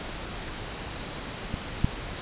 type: clicks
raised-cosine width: 5 ms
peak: -18 / -8 dBFS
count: 2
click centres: 1.541 / 1.845 s
effects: pink hiss -36 dBFS RMS until 2.21 s + resampled to 8000 Hz